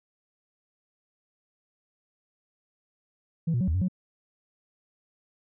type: tone with pitch steps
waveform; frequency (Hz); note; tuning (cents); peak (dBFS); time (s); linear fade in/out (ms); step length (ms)
sine; 164.5 / 120.3 / 185.6 / 79.5 / 93.3 / 183.1; E3 / B2 / F#3 / D#2 / F#2 / F#3; -3 / -45 / +6 / +38 / +15 / -18; -21; 3.47-3.884; 10; 69
effects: tanh soft clip ceiling -20 dBFS